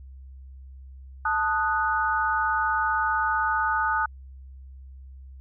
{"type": "chord", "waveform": "sine", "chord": "D# diminished", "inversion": "second", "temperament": "equal", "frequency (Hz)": [880, 1244.5, 1480], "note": ["A5", "D#6", "F#6"], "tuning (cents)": [0, 0, 0], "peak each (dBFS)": -26, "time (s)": [1.25, 4.06], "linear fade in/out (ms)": 5, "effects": ["added 66 Hz sine -41 dBFS peak until 5.4 s"]}